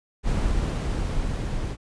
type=noise with level ramp; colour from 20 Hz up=brown; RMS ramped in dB=-23 to -28 dBFS; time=0.23-1.77 s; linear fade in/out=50 ms; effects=resampled to 22050 Hz